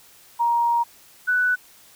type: tone pair in turn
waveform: sine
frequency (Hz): 941 / 1487.7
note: A#5 / F#6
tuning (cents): +16 / +9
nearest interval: minor sixth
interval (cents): 793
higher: second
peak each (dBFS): -17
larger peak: neither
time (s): 0.39-0.84 / 1.27-1.56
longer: first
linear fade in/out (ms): 20
effects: white hiss -51 dBFS RMS until 1.95 s